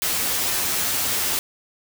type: noise with comb filter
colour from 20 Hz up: white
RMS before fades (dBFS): -23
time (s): 0.02-1.39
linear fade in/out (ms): 0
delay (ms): 11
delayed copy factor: +1
effects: none